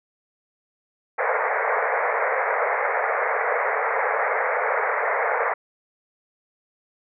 pink band-pass noise, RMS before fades -23 dBFS, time 1.18-5.54 s, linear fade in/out 10 ms, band 440 to 2200 Hz, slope 96 dB/octave, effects none

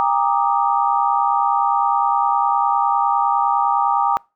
sine chord, Eb major seventh, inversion first, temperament equal with one note detuned, 802.3 / 932.3 / 1174.7 / 1244.5 Hz, G5 / Bb5 / D6 / Eb6, +40 / 0 / 0 / 0 cents, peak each -19 / -19 / -21 / -24 dBFS, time 0-4.17 s, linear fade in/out 0 ms, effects noise-tail reverb RT60 0.3 s tail -26 dB re dry

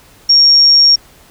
sine tone, 5550 Hz, F8, 12 cents flat, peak -4 dBFS, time 0.29-0.96 s, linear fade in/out 10 ms, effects pink hiss -44 dBFS RMS until 1.3 s

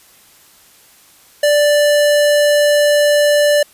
square tone, 587.3 Hz, D5, in tune, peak -10 dBFS, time 1.43-3.63 s, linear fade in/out 5 ms, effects white hiss -47 dBFS RMS until 3.73 s + resampled to 32000 Hz

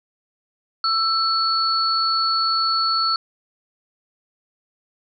sine tone pair together, 1329 / 4418 Hz, E6 / C#8, +14 / -7 cents, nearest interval octave + major sixth, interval 2079 cents, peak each -20 dBFS, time 0.84-3.16 s, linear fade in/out 2 ms, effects none

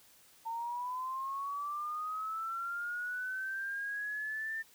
sine linear sweep, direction up, 902 to 1800 Hz, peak -35 dBFS, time 0.45-4.63 s, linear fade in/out 20 ms, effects white hiss -62 dBFS RMS until 4.74 s

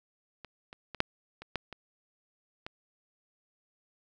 clicks, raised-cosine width 0.3 ms, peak -28 / -29 / -25 / -8 / -28 / -15 / -26 / -23 dBFS, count 8, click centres 0.447 / 0.729 / 0.947 / 1.004 / 1.42 / 1.557 / 1.727 / 2.665 s, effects none

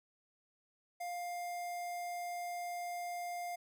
square tone with notch filter, 703 Hz, F5, 11 cents sharp, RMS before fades -41 dBFS, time 1-3.56 s, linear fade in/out 10 ms, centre 3700 Hz, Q 1.9, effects none

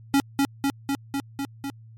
square tone with echo, 277.2 Hz, C#4, in tune, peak -17 dBFS, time 0.14-0.2 s, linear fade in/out 0 ms, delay 250 ms, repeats 6, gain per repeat -2 dB, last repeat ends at 1.7 s, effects added 112 Hz sine -44 dBFS peak until 1.97 s + MP3 64 kbps

